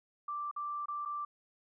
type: tone with dropouts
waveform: sine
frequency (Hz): 1174.7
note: D6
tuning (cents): 0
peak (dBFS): -35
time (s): 0.28-1.25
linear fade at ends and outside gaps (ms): 5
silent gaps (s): 0.513-0.562 / 0.858-0.883 / 1.052-1.057
effects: none